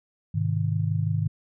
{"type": "chord", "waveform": "sine", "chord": "Ab major", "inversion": "none", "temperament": "just", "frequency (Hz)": [103.83, 129.78, 155.74], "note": ["Ab2", "C3", "Eb3"], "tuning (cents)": [0, -14, 2], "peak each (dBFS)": [-25, -31, -26], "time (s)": [0.34, 1.28], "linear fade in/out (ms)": 10, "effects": []}